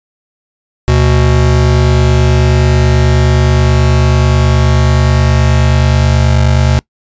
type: tone pair together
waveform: square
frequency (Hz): 74.1 / 123.47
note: D2 / B2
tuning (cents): +16 / 0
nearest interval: major sixth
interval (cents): 884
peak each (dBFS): -10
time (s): 0.88-6.79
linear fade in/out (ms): 0
effects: noise-tail reverb RT60 0.1 s tail -24 dB re dry + resampled to 16000 Hz